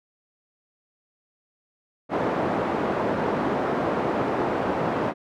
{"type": "band-pass noise", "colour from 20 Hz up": "pink", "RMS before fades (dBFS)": -25, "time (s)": [2.09, 5.14], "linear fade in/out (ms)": 50, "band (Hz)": [240, 1000], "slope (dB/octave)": 12, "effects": []}